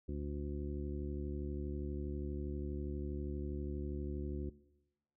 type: harmonic tone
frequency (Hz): 72.4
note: D2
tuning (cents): -24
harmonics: 1 / 2 / 3 / 4 / 5 / 7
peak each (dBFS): -40 / -46 / -46 / -46 / -46 / -57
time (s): 0.08-4.5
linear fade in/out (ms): 10
effects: noise-tail reverb RT60 1.0 s tail -20 dB re dry